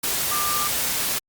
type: tone in noise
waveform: sine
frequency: 1190 Hz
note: D6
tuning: 22 cents sharp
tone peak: -25 dBFS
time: 0.31-0.68 s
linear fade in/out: 10 ms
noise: white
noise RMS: -24 dBFS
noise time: 0.03-1.19 s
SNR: -4 dB
effects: Opus 48 kbps